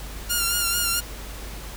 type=tone with vibrato; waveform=5% pulse; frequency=1400 Hz; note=F6; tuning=4 cents sharp; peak=-10 dBFS; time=0.29-1.01 s; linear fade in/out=20 ms; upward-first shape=sine; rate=4.5 Hz; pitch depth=39 cents each way; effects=added 50 Hz sine -35 dBFS peak until 1.76 s + pink hiss -39 dBFS RMS until 1.76 s